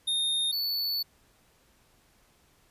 square tone pair in turn, 3676 / 4457 Hz, A#7 / C#8, -25 / +9 cents, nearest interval minor third, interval 334 cents, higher second, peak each -26 / -28 dBFS, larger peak first, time 0.07-0.52 / 0.52-1.03 s, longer second, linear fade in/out 10 ms, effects pink hiss -64 dBFS RMS until 2.7 s + resampled to 32000 Hz

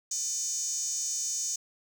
5% pulse tone with high-pass filter, 607 Hz, D#5, 43 cents flat, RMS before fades -32 dBFS, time 0.11-1.56 s, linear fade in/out 5 ms, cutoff 6500 Hz, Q 7.4, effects none

